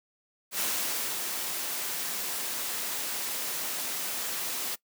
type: noise with ADSR envelope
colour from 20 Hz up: white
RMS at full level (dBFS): -29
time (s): 0.51-4.76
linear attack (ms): 83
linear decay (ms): 590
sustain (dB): -4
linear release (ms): 18
effects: noise-tail reverb RT60 0.1 s tail -21 dB re dry + high-pass 200 Hz 12 dB/octave